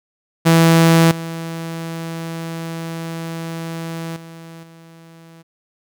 sawtooth tone with level steps, 164.81 Hz, E3, in tune, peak -5 / -21 / -31 / -37 dBFS, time 0.45-5.43 s, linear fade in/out 20 ms, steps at 1.11 / 4.16 / 4.63 s, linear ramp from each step 5 ms, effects none

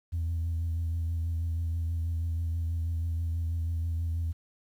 sine tone with vibrato, 83 Hz, E2, 12 cents sharp, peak -26 dBFS, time 0.12-4.33 s, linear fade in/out 20 ms, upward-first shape triangle, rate 6.2 Hz, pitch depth 35 cents each way, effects tanh soft clip ceiling -25 dBFS + 10-bit

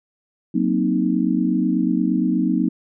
sine chord, C half-diminished seventh, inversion second, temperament equal, 185 / 233.1 / 261.6 / 311.1 Hz, Gb3 / Bb3 / C4 / Eb4, 0 / 0 / 0 / 0 cents, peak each -22 dBFS, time 0.54-2.69 s, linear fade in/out 10 ms, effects none

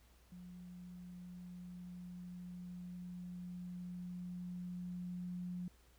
sine tone with level ramp, 178.7 Hz, F3, 40 cents sharp, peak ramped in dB -50 to -40 dBFS, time 0.32-5.68 s, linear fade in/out 2 ms, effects added 60 Hz sine -65 dBFS peak until 5.98 s + pink hiss -70 dBFS RMS until 5.98 s

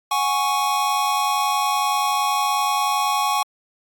square chord, F# suspended second, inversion none, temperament equal, 740 / 830.6 / 1108.7 Hz, F#5 / G#5 / C#6, 0 / 0 / 0 cents, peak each -28 / -23 / -22 dBFS, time 0.11-3.43 s, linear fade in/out 5 ms, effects AAC 64 kbps

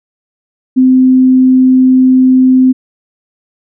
sine tone, 257.9 Hz, C4, 25 cents flat, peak -3 dBFS, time 0.76-2.73 s, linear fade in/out 20 ms, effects none

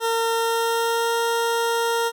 20% pulse tone with pitch glide, 457.5 to 463.9 Hz, A#4 to A#4, -32 to -8 cents, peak -15 dBFS, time 0-2.12 s, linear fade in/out 50 ms, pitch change +24 cents, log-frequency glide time 0.33-1.15 s, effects none

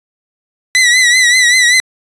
sawtooth tone with vibrato, 1975.5 Hz, B6, in tune, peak -3 dBFS, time 0.75-1.8 s, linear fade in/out 0 ms, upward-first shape triangle, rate 5.2 Hz, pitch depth 82 cents each way, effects resampled to 22050 Hz

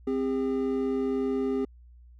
triangle tone pair together, 261.6 / 403.4 Hz, C4 / G4, 0 / +50 cents, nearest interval perfect fifth, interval 750 cents, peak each -26 dBFS, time 0.07-1.65 s, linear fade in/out 5 ms, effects added 60 Hz sine -49 dBFS peak until 2.19 s

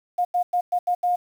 sine tone bursts at uneven times, 713 Hz, F5, 36 cents sharp, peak -18 dBFS, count 6, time 0.18-0.25 / 0.34-0.43 / 0.53-0.61 / 0.72-0.79 / 0.87-0.95 / 1.03-1.16 s, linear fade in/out 10 ms, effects 8-bit

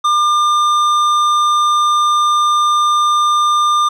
sine tone with tanh clipping, 1200 Hz, D6, 37 cents sharp, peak -12 dBFS, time 0.04-3.89 s, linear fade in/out 10 ms, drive 12 dB, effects none

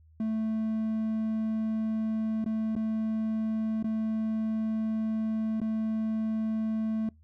triangle tone with dropouts, 220 Hz, A3, in tune, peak -25 dBFS, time 0.2-7.09 s, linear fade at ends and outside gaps 2 ms, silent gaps 2.443-2.461 / 2.753-2.763 / 3.827-3.843 / 5.602-5.615 s, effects noise-tail reverb RT60 0.2 s tail -26 dB re dry + added 79 Hz sine -55 dBFS peak until 7.23 s

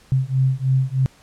sine beating tone pair, 130.4 / 133.6 Hz, C3 / C3, -5 / +36 cents, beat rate 3.2 Hz, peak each -19 dBFS, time 0.12-1.06 s, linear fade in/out 0 ms, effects pink hiss -52 dBFS RMS until 1.22 s + low-pass 10000 Hz 12 dB/octave

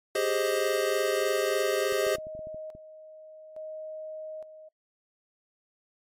square chord, Ab major seventh, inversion third, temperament equal with one note detuned, 392 / 415.3 / 525.4 / 622.3 Hz, G4 / Ab4 / C5 / Eb5, 0 / 0 / +7 / 0 cents, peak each -31 dBFS, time 0.15-2.16 s, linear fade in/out 5 ms
sine tone with tremolo, 625 Hz, D#5, 8 cents sharp, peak -36 dBFS, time 1.84-4.69 s, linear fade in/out 10 ms, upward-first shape square, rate 0.58 Hz, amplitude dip 65%
clicks, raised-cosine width 3 ms, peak -35 dBFS, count 10, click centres 1.924 / 2.067 / 2.151 / 2.184 / 2.269 / 2.351 / 2.392 / 2.471 / 2.545 / 2.751 s
effects noise-tail reverb RT60 0.1 s tail -23 dB re dry + MP3 64 kbps

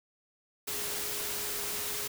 sine tone in noise, 415.3 Hz, G#4, in tune, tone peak -46 dBFS, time 0.67-2.08 s, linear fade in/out 10 ms, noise white, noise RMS -35 dBFS, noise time 0.67-2.08 s, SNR -14 dB, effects none

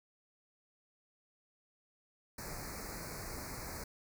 pink band-stop noise, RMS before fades -44 dBFS, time 2.38-3.84 s, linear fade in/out 5 ms, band 2400 to 4200 Hz, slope 96 dB/octave, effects none

